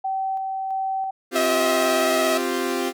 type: tone with tremolo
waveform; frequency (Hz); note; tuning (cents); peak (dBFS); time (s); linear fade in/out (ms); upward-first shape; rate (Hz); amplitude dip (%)
sine; 769; G5; -33; -22; 0.04-1.11; 10; square; 1.5; 25
type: chord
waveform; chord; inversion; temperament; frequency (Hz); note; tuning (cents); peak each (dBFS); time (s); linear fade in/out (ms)
sawtooth; C suspended fourth; none; equal; 261.6 / 349.2 / 392; C4 / F4 / G4; 0 / 0 / 0; -23 / -22 / -23; 1.31-2.93; 50
type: tone with vibrato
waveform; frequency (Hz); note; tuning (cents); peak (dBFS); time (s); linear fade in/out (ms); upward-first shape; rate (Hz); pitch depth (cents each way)
sawtooth; 642; E5; -46; -16; 1.35-2.38; 10; sine; 18; 24
effects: none